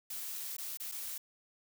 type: noise with dropouts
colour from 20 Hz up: blue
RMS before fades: -41 dBFS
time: 0.1-1.18 s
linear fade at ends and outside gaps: 5 ms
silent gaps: 0.568-0.582 / 0.773-0.799 / 0.916-0.92 s
effects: none